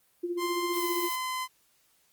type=tone with tremolo; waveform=sine; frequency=349.2 Hz; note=F4; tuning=in tune; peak=-27 dBFS; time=0.23-1.09 s; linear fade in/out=10 ms; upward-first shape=sine; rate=15 Hz; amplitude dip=60%
type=tone with pitch glide; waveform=sawtooth; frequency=1046.5 to 1025 Hz; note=C6 to C6; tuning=0 to -36 cents; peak=-27 dBFS; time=0.37-1.48 s; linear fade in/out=50 ms; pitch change=-36 cents; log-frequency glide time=0.77-0.83 s
type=noise; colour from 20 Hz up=violet; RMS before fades=-37 dBFS; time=0.73-1.16 s; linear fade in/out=5 ms
effects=white hiss -67 dBFS RMS until 2.12 s + Opus 32 kbps